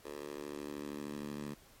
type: tone with high-pass filter sweep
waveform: 10% pulse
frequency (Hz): 73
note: D2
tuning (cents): -10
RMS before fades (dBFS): -43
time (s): 0.04-1.55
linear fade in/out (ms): 20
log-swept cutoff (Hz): 440 to 180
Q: 2
effects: pink hiss -61 dBFS RMS until 1.8 s + MP3 64 kbps